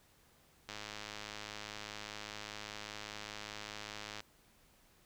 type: click train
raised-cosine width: 0.2 ms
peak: -26 dBFS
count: 370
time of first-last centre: 0.69-4.204 s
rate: 105 Hz
effects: pink hiss -67 dBFS RMS until 5.05 s

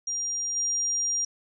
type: tone with level steps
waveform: sine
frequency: 5700 Hz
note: F8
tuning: 34 cents sharp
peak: -27 / -24 dBFS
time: 0.07-1.25 s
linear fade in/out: 5 ms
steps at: 0.56 s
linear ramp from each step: 5 ms
effects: none

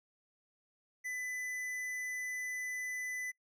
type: tone with tanh clipping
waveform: sine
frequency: 2001 Hz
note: B6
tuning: 22 cents sharp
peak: -39 dBFS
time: 1.04-3.32 s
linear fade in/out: 20 ms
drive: 14 dB
effects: noise-tail reverb RT60 0.1 s tail -21 dB re dry

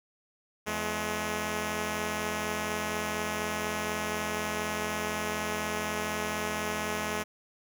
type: tone pair together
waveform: 5% pulse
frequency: 84.1 / 212.4 Hz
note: E2 / G#3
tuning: +35 / +39 cents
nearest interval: octave + major third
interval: 1604 cents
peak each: -25 / -20 dBFS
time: 0.66-7.24 s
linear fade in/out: 20 ms
effects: none

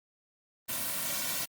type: noise with comb filter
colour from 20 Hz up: white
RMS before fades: -33 dBFS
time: 0.68-1.46 s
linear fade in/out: 20 ms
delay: 2.4 ms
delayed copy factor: -0.85
effects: Opus 32 kbps

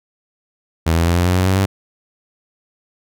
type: tone with pitch steps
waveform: sawtooth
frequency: 81.8 / 83.81 / 85.87 / 87.98 / 90.14 / 92.35 / 94.62 / 96.94 Hz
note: E2 / E2 / F2 / F2 / F#2 / F#2 / F#2 / G2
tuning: -13 / +29 / -29 / +13 / -45 / -3 / +39 / -19 cents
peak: -9 dBFS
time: 0.86-1.66 s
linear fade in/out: 10 ms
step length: 100 ms
effects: none

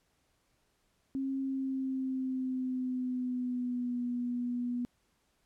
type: tone with pitch glide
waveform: sine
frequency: 269 to 243.8 Hz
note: C4 to B3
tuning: +48 to -22 cents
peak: -31 dBFS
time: 1.15-4.85 s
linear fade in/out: 0 ms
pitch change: -170 cents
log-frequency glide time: 1.39-4.01 s
effects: pink hiss -74 dBFS RMS until 5.45 s + low-pass 12000 Hz 12 dB/octave

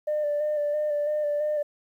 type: tone with vibrato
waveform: sine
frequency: 595 Hz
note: D5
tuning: 22 cents sharp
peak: -22 dBFS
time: 0.07-1.63 s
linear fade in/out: 10 ms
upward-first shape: square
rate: 3 Hz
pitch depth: 24 cents each way
effects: tanh soft clip ceiling -20 dBFS + 10-bit

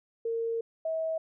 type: tone pair in turn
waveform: sine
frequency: 458.3 / 644.1 Hz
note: A#4 / E5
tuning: -29 / -40 cents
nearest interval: tritone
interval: 589 cents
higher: second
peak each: -28 dBFS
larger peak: neither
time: 0.25-0.61 / 0.85-1.18 s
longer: first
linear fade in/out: 5 ms
effects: none

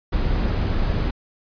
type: noise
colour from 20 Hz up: brown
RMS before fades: -21 dBFS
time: 0.12-1.11 s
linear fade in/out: 10 ms
effects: resampled to 11025 Hz

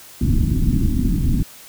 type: low-pass noise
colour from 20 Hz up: pink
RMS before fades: -17 dBFS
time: 0.21-1.43 s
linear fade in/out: 5 ms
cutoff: 300 Hz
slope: 48 dB/octave
effects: white hiss -42 dBFS RMS until 1.68 s

